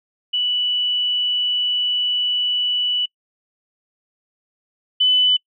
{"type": "tone pair in turn", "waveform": "sine", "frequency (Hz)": [2960, 3001], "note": ["F#7", "F#7"], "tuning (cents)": [0, 24], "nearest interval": "unison", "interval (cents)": 24, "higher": "second", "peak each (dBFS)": [-17, -12], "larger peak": "second", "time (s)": [[0.33, 3.06], [5, 5.37]], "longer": "first", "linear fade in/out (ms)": 10, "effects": ["noise-tail reverb RT60 0.1 s tail -26 dB re dry"]}